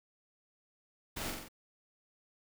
pink noise with echo, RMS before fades -40 dBFS, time 1.16-1.31 s, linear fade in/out 10 ms, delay 44 ms, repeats 4, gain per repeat -3 dB, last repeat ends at 1.486 s, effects none

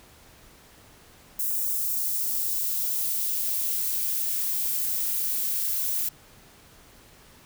violet noise with high-pass filter sweep, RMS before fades -27 dBFS, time 1.39-6.09 s, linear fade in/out 5 ms, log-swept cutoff 7500 to 430 Hz, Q 0.83, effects pink hiss -53 dBFS RMS until 7.45 s

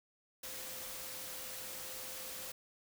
sine tone in noise, 518 Hz, C5, 17 cents flat, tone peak -56 dBFS, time 0.43-2.52 s, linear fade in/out 5 ms, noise white, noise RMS -45 dBFS, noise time 0.43-2.52 s, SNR -14 dB, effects none

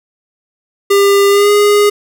square tone with pitch glide, 400 to 412.4 Hz, G4 to G#4, +35 to -12 cents, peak -7 dBFS, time 0.9-1.9 s, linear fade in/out 10 ms, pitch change +53 cents, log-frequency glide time 1.29-1.51 s, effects none

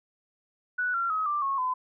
sine tone with pitch steps, 1478 / 1371.1 / 1271.9 / 1179.9 / 1094.5 / 1015.4 Hz, F#6 / F6 / D#6 / D6 / C#6 / B5, -2 / -32 / +38 / +8 / -22 / +48 cents, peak -25 dBFS, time 0.78-1.74 s, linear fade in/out 10 ms, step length 160 ms, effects none

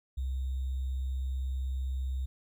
sine tone with sample-and-hold, 65.41 Hz, C2, in tune, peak -30 dBFS, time 0.17-2.26 s, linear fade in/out 10 ms, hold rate 3675 Hz, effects none

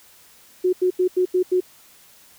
sine tone bursts, 365.7 Hz, F#4, 20 cents flat, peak -15 dBFS, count 6, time 0.64-1.605 s, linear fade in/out 10 ms, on 90 ms, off 85 ms, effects white hiss -51 dBFS RMS until 2.38 s

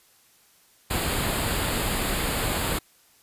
pink band-stop noise, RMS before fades -26 dBFS, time 0.9-2.79 s, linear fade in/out 10 ms, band 4900 to 6900 Hz, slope 96 dB/octave, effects white hiss -59 dBFS RMS until 3.22 s + resampled to 32000 Hz

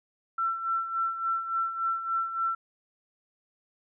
sine tone with tremolo, 1345 Hz, E6, 34 cents sharp, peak -24 dBFS, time 0.38-2.55 s, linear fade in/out 5 ms, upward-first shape sine, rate 3.5 Hz, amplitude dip 65%, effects none

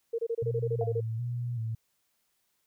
sine tone bursts, 460.8 Hz, A#4, 20 cents flat, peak -27 dBFS, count 11, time 0.13-1.006 s, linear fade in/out 10 ms, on 56 ms, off 26 ms
sine tone with vibrato, 116.54 Hz, A#2, in tune, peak -30 dBFS, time 0.42-1.75 s, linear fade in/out 5 ms, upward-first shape square, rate 1.3 Hz, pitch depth 61 cents each way
sine tone with exponential decay, 692 Hz, F5, 16 cents flat, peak -30 dBFS, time 0.81-0.99 s, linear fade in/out 2 ms, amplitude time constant 38 ms
effects white hiss -75 dBFS RMS until 2.66 s

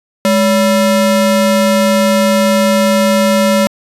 square ring-modulated tone, 387.8 Hz, G4, 19 cents flat, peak -6 dBFS, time 0.25-3.67 s, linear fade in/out 0 ms, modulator 179 Hz, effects resampled to 32000 Hz

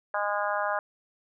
harmonic tone, 205.2 Hz, G#3, 21 cents flat, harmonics 3 / 4 / 5 / 6 / 7 / 8, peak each -31 / -32 / -33 / -34 / -34 / -35 dBFS, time 0.14-0.79 s, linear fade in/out 2 ms, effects none

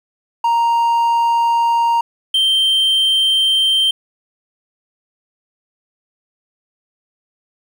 triangle tone pair in turn, 932.3 / 3136 Hz, A#5 / G7, 0 / 0 cents, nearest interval octave + major sixth, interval 2100 cents, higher second, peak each -10 dBFS, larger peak neither, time 0.44-2.01 / 2.34-3.91 s, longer neither, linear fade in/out 5 ms, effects 8-bit

